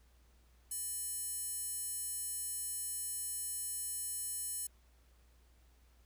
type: tone with high-pass filter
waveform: square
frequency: 600 Hz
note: D5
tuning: 37 cents sharp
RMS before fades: -40 dBFS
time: 0.71-4.67 s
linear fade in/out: 5 ms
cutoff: 9200 Hz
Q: 3.3
effects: added 60 Hz sine -63 dBFS peak until 6.05 s + pink hiss -72 dBFS RMS until 6.05 s